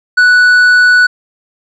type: tone with tanh clipping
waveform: sine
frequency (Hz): 1480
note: F#6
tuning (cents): 0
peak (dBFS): -5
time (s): 0.17-1.07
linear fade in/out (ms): 10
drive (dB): 6
effects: none